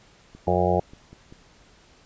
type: click train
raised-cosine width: 3 ms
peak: -31 dBFS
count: 6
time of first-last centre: 0.35-1.325 s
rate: 5.13 Hz
type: harmonic tone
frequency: 89.8 Hz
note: F2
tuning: 49 cents sharp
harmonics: 1 / 2 / 4 / 5 / 6 / 7 / 8 / 9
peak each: -27 / -27 / -27 / -27 / -27 / -27 / -27 / -27 dBFS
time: 0.47-0.8 s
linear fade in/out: 5 ms
effects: pink hiss -55 dBFS RMS until 2.05 s + resampled to 16000 Hz